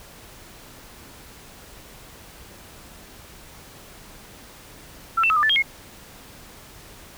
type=tone with pitch steps; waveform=sine; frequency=1342 / 2674 / 1283 / 1202 / 1754 / 3235 / 2160 Hz; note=E6 / E7 / E6 / D6 / A6 / G#7 / C#7; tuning=+31 / +24 / -47 / +40 / -6 / -46 / -45 cents; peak=-16 dBFS; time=5.17-5.625 s; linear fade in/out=10 ms; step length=65 ms; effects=pink hiss -45 dBFS RMS until 7.17 s